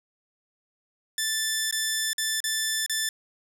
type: tone with dropouts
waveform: 10% pulse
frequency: 1760 Hz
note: A6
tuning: in tune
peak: -16 dBFS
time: 1.18-3.09 s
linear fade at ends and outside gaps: 2 ms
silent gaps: 1.711-1.725 / 2.132-2.181 / 2.404-2.44 / 2.863-2.896 s
effects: none